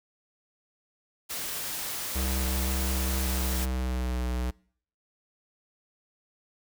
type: noise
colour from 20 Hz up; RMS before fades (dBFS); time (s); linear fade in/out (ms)
white; -34; 1.29-3.66; 20
type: tone with pitch glide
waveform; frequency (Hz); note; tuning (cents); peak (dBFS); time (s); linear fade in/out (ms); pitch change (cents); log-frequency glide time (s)
square; 65.41 to 61.81; C2 to B1; 0 to +2; -28; 2.15-4.51; 10; -98; 3.31-4.23
effects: noise-tail reverb RT60 0.6 s tail -25 dB re dry